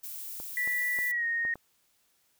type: noise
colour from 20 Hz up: violet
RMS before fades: -40 dBFS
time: 0.03-1.12 s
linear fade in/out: 10 ms
type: clicks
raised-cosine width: 1 ms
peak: -30 dBFS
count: 5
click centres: 0.401 / 0.675 / 0.988 / 1.451 / 1.556 s
type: tone with pitch glide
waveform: sine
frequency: 1964 to 1858.1 Hz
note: B6 to A#6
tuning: -10 to -6 cents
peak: -27 dBFS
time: 0.57-1.54 s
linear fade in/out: 2 ms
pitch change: -96 cents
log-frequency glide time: 1.09-1.25 s
effects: white hiss -70 dBFS RMS until 2.39 s

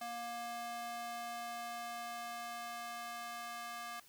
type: tone with high-pass filter sweep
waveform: square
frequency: 236.4 Hz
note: A#3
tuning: 24 cents sharp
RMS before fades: -44 dBFS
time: 0.01-4 s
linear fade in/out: 5 ms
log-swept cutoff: 640 to 1000 Hz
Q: 1.6
effects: white hiss -63 dBFS RMS until 4.08 s

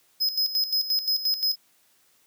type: tone with tremolo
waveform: square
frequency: 5080 Hz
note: D#8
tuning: 35 cents sharp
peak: -21 dBFS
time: 0.2-1.56 s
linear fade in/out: 20 ms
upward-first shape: square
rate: 5.7 Hz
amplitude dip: 70%
effects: white hiss -63 dBFS RMS until 2.26 s + high-pass 100 Hz 12 dB/octave

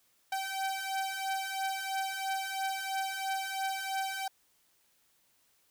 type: beating tone pair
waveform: sawtooth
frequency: 771 / 774 Hz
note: G5 / G5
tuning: -29 / -22 cents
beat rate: 3 Hz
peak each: -33 / -31 dBFS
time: 0.32-4.28 s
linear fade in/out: 5 ms
effects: white hiss -70 dBFS RMS until 5.7 s

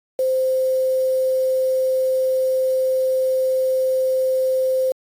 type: tone with quantisation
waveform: sine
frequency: 520 Hz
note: C5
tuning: 11 cents flat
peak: -16 dBFS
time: 0.19-4.92 s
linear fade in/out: 2 ms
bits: 6
effects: AAC 48 kbps

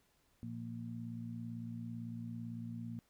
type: harmonic tone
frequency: 57.9 Hz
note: A#1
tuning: 11 cents flat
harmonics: 2 / 3 / 4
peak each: -45 / -50 / -44 dBFS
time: 0.43-2.99 s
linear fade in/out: 0 ms
effects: pink hiss -74 dBFS RMS until 3.09 s

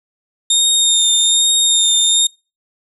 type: tone with vibrato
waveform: 25% pulse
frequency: 3667 Hz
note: A#7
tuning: 29 cents flat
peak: -6 dBFS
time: 0.5-2.27 s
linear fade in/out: 5 ms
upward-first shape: triangle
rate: 1.2 Hz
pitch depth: 25 cents each way
effects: noise-tail reverb RT60 0.3 s tail -26 dB re dry

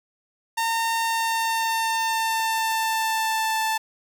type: tone with pitch glide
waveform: sawtooth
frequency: 912 to 881.4 Hz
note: A#5 to A5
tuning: -38 to +3 cents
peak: -18 dBFS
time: 0.57-3.78 s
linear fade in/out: 10 ms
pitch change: -59 cents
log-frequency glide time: 1.01-3.62 s
effects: none

